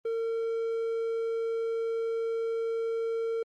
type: tone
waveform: triangle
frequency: 455.6 Hz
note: A#4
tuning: 40 cents flat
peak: -26 dBFS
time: 0.05-3.43 s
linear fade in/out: 5 ms
effects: Opus 24 kbps